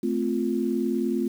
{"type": "chord", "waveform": "sine", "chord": "F major", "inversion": "first", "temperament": "equal with one note detuned", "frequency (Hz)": [220, 259.5, 349.2], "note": ["A3", "C4", "F4"], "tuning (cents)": [0, -14, 0], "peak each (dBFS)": -27, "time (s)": [0.03, 1.28], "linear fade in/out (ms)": 5, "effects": ["8-bit"]}